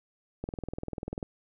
click train, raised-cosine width 2 ms, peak -21 dBFS, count 17, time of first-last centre 0.44-1.228 s, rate 20.3 Hz, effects none

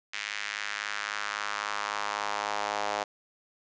sawtooth tone with high-pass filter sweep, 103.7 Hz, G#2, 2 cents flat, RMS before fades -33 dBFS, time 0.13-3.04 s, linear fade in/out 10 ms, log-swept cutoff 2100 to 700 Hz, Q 1.9, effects resampled to 16000 Hz + 9-bit

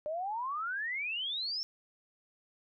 sine exponential sweep, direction up, 590 to 5490 Hz, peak -33 dBFS, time 0.06-1.63 s, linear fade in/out 0 ms, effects none

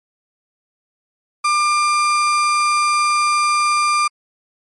35% pulse tone, 1194 Hz, D6, 28 cents sharp, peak -12 dBFS, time 1.44-4.08 s, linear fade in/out 10 ms, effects MP3 48 kbps

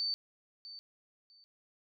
sine tone with echo, 4553 Hz, C#8, 45 cents sharp, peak -31 dBFS, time 0-0.14 s, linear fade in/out 0 ms, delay 650 ms, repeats 2, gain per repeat -14 dB, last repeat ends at 1.44 s, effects none

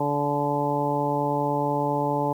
harmonic tone with a mistuned harmonic, 144.4 Hz, D3, 29 cents flat, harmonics 1 / 2 / 3 / 4 / 5 / 6 / 7, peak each -30 / -29 / -30 / -29 / -36 / -26 / -35 dBFS, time 0-2.33 s, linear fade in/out 5 ms, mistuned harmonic 7, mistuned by +17 cents, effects 9-bit

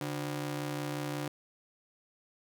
sawtooth ring-modulated tone, 220 Hz, A3, in tune, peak -27 dBFS, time 0.01-1.28 s, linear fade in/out 2 ms, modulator 77.2 Hz, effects none

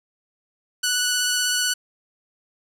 10% pulse tone with vibrato, 1480 Hz, F#6, in tune, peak -11 dBFS, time 0.83-1.74 s, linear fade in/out 10 ms, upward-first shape sine, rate 16 Hz, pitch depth 12 cents each way, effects none

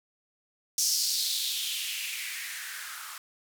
violet noise with band-pass filter sweep, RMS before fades -32 dBFS, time 0.78-3.18 s, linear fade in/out 2 ms, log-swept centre 5700 to 1200 Hz, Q 3.7, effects none

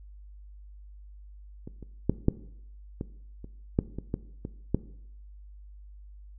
clicks, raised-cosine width 3 ms, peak -26 / -30 / -9 / -7 / -19 / -29 / -9 / -21 / -15 / -21 / -10 dBFS, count 11, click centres 1.675 / 1.827 / 2.096 / 2.284 / 3.011 / 3.444 / 3.789 / 3.986 / 4.141 / 4.451 / 4.746 s, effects noise-tail reverb RT60 0.7 s tail -17 dB re dry + added 50 Hz sine -45 dBFS peak until 6.38 s

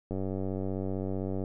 click train, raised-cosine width 2 ms, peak -21 dBFS, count 128, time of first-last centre 0.11-1.438 s, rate 95.6 Hz, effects none

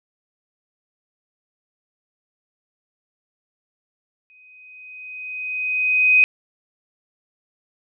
sine tone with exponential growth, 2508 Hz, D#7, 13 cents sharp, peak -9 dBFS, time 4.3-6.24 s, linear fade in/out 0 ms, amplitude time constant 420 ms, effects none

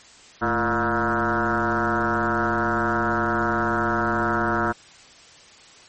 sine tone with frequency modulation, 830.6 Hz, G#5, in tune, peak -19 dBFS, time 0.41-4.73 s, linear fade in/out 20 ms, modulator 122 Hz, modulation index 5.8, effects white hiss -48 dBFS RMS until 5.88 s + MP3 32 kbps

